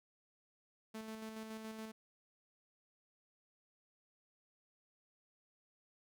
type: tone with tremolo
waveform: sawtooth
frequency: 220 Hz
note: A3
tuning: in tune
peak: -40 dBFS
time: 0.94-1.92 s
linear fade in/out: 10 ms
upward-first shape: square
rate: 7.1 Hz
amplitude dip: 35%
effects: none